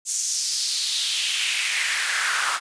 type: noise with high-pass filter sweep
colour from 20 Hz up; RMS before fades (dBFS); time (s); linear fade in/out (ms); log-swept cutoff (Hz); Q
pink; -24; 0.05-2.6; 50; 7000 to 1200; 3
effects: resampled to 22050 Hz